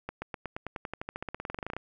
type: accelerating click train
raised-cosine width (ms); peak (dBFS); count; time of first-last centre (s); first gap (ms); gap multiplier
0.5; -20; 25; 0.09-1.766; 130; 0.94
effects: none